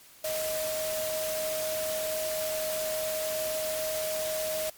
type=tone in noise; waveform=sine; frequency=626 Hz; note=D#5; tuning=10 cents sharp; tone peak=-30 dBFS; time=0.24-4.7 s; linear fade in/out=5 ms; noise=white; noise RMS=-35 dBFS; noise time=0.24-4.7 s; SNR=+2 dB; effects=white hiss -54 dBFS RMS until 4.77 s + MP3 96 kbps